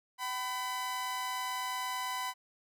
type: tone pair together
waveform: sawtooth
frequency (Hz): 763 / 1001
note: G5 / B5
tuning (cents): -47 / +23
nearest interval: perfect fourth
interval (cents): 470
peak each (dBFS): -38 / -31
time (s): 0.18-2.34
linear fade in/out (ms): 50
effects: none